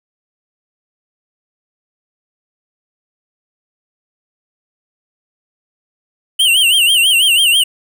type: tone with vibrato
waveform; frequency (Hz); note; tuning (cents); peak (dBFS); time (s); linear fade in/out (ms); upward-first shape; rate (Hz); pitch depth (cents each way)
square; 2954; F#7; -3; -9; 6.39-7.64; 10; sine; 6.1; 150
effects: none